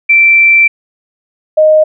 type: tone pair in turn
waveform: sine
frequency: 2342 / 620.3 Hz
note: D7 / D#5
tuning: -5 / -5 cents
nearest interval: octave + major seventh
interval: 2300 cents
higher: first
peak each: -3 dBFS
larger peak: neither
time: 0.09-0.68 / 1.57-1.84 s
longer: first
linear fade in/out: 10 ms
effects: none